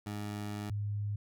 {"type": "tone pair in turn", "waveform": ["20% pulse", "sine"], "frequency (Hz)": [103.83, 103.17], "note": ["G#2", "G#2"], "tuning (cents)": [0, -11], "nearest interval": "unison", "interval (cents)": 11, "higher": "first", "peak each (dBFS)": [-32, -32], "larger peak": "neither", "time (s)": [[0.06, 0.7], [0.7, 1.16]], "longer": "first", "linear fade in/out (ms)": 5, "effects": []}